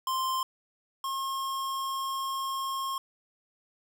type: tone pair in turn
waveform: square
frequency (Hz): 1046.5 / 1075.9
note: C6 / C6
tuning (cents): 0 / +48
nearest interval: unison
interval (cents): 48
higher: second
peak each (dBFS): -28 / -31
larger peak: first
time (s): 0.07-0.43 / 1.04-2.98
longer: second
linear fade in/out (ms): 2
effects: none